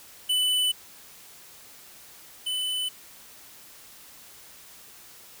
square tone pair in turn, 2994 / 3009 Hz, F#7 / F#7, +20 / +28 cents, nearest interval unison, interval 8 cents, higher second, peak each -22 / -27 dBFS, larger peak first, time 0.29-0.72 / 2.46-2.89 s, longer neither, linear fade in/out 10 ms, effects white hiss -49 dBFS RMS until 5.4 s

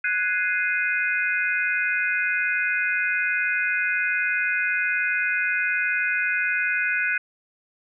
sine chord, Ab dominant seventh, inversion third, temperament equal, 1480 / 1661.2 / 2093 / 2489 Hz, Gb6 / Ab6 / C7 / Eb7, 0 / 0 / 0 / 0 cents, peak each -24 / -29 / -29 / -26 dBFS, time 0.04-7.18 s, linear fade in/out 5 ms, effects none

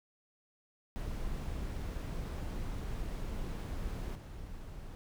brown noise with level steps, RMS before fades -38 / -45 dBFS, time 0.96-4.95 s, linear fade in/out 0 ms, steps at 4.15 s, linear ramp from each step 5 ms, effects none

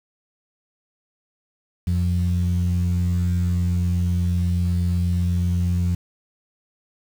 sine tone pair together, 88 / 176.17 Hz, F2 / F3, +14 / +15 cents, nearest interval octave, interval 1201 cents, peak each -18 / -23 dBFS, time 1.87-5.95 s, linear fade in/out 5 ms, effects tanh soft clip ceiling -12 dBFS + 7-bit

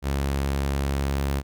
sawtooth tone, 69.2 Hz, C#2, 2 cents flat, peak -19 dBFS, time 0.02-1.43 s, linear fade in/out 50 ms, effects none

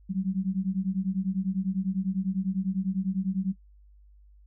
sine beating tone pair, 185 / 195 Hz, F#3 / G3, 0 / -9 cents, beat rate 10 Hz, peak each -28 / -29 dBFS, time 0.09-3.53 s, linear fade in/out 20 ms, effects noise-tail reverb RT60 0.1 s tail -18 dB re dry + added 50 Hz sine -52 dBFS peak until 4.46 s

